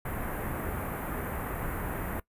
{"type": "band-stop noise", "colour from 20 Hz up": "pink", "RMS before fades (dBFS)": -34, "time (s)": [0.05, 2.2], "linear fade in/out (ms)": 5, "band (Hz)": [1900, 13000], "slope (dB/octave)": 24, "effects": ["noise-tail reverb RT60 0.1 s tail -20 dB re dry", "resampled to 32000 Hz"]}